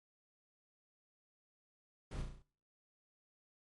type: noise with echo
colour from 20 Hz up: brown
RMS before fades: -42 dBFS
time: 2.11-2.22 s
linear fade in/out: 5 ms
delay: 34 ms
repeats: 6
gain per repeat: -4 dB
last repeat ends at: 2.424 s
effects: noise-tail reverb RT60 0.5 s tail -21 dB re dry + MP3 48 kbps